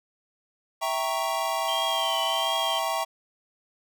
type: chord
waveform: square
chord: E diminished seventh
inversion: none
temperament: equal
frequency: 659.3 / 784 / 932.3 / 1108.7 Hz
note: E5 / G5 / Bb5 / Db6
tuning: 0 / 0 / 0 / 0 cents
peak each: -31 / -32 / -32 / -32 dBFS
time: 0.81-3.05 s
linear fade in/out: 20 ms
type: tone with vibrato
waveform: sine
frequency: 3136 Hz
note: G7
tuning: in tune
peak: -28 dBFS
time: 1.68-2.79 s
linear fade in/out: 5 ms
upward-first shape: triangle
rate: 1.4 Hz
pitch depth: 74 cents each way
effects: none